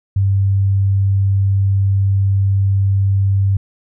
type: tone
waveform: sine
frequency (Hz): 98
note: G2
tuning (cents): 0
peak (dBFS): -11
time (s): 0.16-3.57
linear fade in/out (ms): 5
effects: none